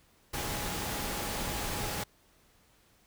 sine tone in noise, 830.6 Hz, G#5, in tune, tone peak -44 dBFS, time 0.33-2.04 s, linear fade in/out 10 ms, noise pink, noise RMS -35 dBFS, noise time 0.33-2.04 s, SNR -12 dB, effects pink hiss -65 dBFS RMS until 3.06 s

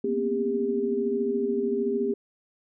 sine tone cluster, 232.4 / 246 / 267.3 / 402 Hz, A#3 / B3 / C4 / G4, -5 / -7 / +37 / +44 cents, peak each -32 / -31 / -34 / -25 dBFS, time 0.04-2.14 s, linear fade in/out 5 ms, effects none

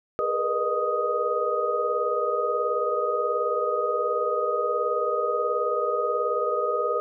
sine tone cluster, 413.2 / 472.9 / 491.5 / 612 / 1248 Hz, G#4 / A#4 / B4 / D#5 / D#6, -9 / +25 / -8 / -29 / +5 cents, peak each -30 / -29 / -30 / -29 / -27 dBFS, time 0.19-7 s, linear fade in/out 0 ms, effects none

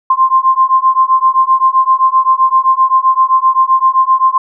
sine beating tone pair, 1046 / 1053.7 Hz, C6 / C6, -1 / +12 cents, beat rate 7.7 Hz, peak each -10 dBFS, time 0.1-4.38 s, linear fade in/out 5 ms, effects none

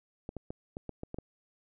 clicks, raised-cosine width 2 ms, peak -25 dBFS, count 8, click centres 0.291 / 0.367 / 0.505 / 0.769 / 0.893 / 1.034 / 1.144 / 1.186 s, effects none

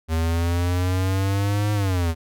square exponential two-way sweep, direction up then down, 80 to 105.3 to 80 Hz, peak -20 dBFS, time 0.08-2.15 s, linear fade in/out 50 ms, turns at 1.73 s, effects none

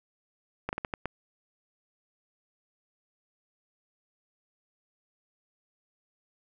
slowing click train, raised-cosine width 0.5 ms, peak -16 dBFS, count 6, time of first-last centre 0.69-1.057 s, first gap 39 ms, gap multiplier 1.32, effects none

